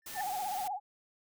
triangle tone with exponential growth, 1784 Hz, A6, 23 cents sharp, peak -34 dBFS, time 0.02-0.21 s, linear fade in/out 1 ms, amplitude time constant 40 ms
white noise, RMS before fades -44 dBFS, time 0.06-0.68 s, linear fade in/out 5 ms
sine tone with vibrato, 784 Hz, G5, in tune, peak -33 dBFS, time 0.14-0.8 s, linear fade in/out 50 ms, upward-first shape sine, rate 16 Hz, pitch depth 130 cents each way
effects none

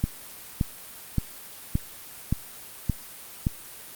click train, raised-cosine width 5 ms, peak -10 dBFS, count 7, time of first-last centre 0.04-3.469 s, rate 1.75 Hz, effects white hiss -43 dBFS RMS until 3.95 s + Opus 32 kbps

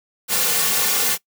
white noise with comb filter, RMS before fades -19 dBFS, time 0.28-1.18 s, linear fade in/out 50 ms, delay 3.1 ms, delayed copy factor -0.95, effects noise-tail reverb RT60 0.1 s tail -21 dB re dry + high-pass 200 Hz 12 dB/octave

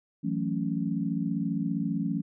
sine chord, F# minor seventh, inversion third, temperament equal, 164.81 / 185 / 220 / 277.2 Hz, E3 / F#3 / A3 / C#4, 0 / 0 / 0 / 0 cents, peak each -32 dBFS, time 0.23-2.22 s, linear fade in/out 20 ms, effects none

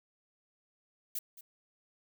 violet noise with echo, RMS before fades -36 dBFS, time 1.15-1.19 s, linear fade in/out 5 ms, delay 220 ms, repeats 1, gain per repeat -15 dB, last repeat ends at 1.41 s, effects none

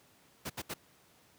pink noise bursts, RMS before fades -38 dBFS, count 3, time 0.45-0.741 s, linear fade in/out 10 ms, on 49 ms, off 72 ms, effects pink hiss -64 dBFS RMS until 1.38 s + high-pass 100 Hz 12 dB/octave

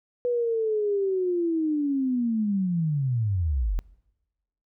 sine linear sweep, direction down, 492 to 38.97 Hz, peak -22 dBFS, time 0.25-3.79 s, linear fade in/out 0 ms, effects noise-tail reverb RT60 1.0 s tail -24 dB re dry

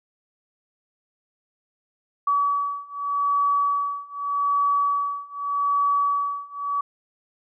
sine beating tone pair, 1140 / 1140.83 Hz, C#6 / C#6, +48 / +49 cents, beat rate 0.83 Hz, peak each -24 / -23 dBFS, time 2.27-6.81 s, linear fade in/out 5 ms, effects none

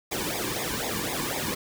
pink noise with flanger, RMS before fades -30 dBFS, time 0.11-1.55 s, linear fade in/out 10 ms, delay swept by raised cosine 0.67 to 1.56 ms, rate 4 Hz, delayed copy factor -1, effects none

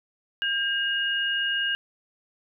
sine tone pair together, 1606.4 / 2859 Hz, G6 / F7, +42 / +40 cents, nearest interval minor seventh, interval 998 cents, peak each -26 / -26 dBFS, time 0.42-1.75 s, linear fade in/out 0 ms, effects none

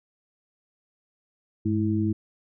sine tone cluster, 101.4 / 212.7 / 324.4 Hz, G#2 / G#3 / E4, -41 / +42 / -28 cents, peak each -26 dBFS, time 1.65-2.13 s, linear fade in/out 10 ms, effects none

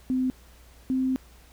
sine tone pair in turn, 257.3 / 260.4 Hz, C4 / C4, -29 / -8 cents, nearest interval unison, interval 21 cents, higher second, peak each -22 dBFS, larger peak neither, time 0.1-0.3 / 0.9-1.16 s, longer second, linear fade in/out 0 ms, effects added 60 Hz sine -51 dBFS peak until 1.52 s + pink hiss -56 dBFS RMS until 1.52 s

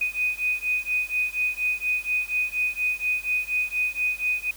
sine beating tone pair, 2489 / 2493.2 Hz, D#7 / D#7, 0 / +3 cents, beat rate 4.2 Hz, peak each -26 dBFS, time 0.01-4.51 s, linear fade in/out 5 ms, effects added 50 Hz sine -51 dBFS peak until 4.56 s + white hiss -46 dBFS RMS until 4.56 s

